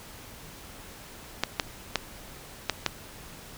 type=clicks; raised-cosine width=0.2 ms; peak=-6 dBFS; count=5; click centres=1.436 / 1.598 / 1.957 / 2.697 / 2.863 s; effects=pink hiss -46 dBFS RMS until 3.57 s